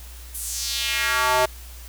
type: tone with high-pass filter sweep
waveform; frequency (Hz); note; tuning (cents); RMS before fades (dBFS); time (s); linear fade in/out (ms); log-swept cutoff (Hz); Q
square; 126.8; B2; +46; -23; 0.34-1.46; 10; 11000 to 620; 2
effects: added 60 Hz sine -38 dBFS peak until 1.88 s + white hiss -45 dBFS RMS until 1.88 s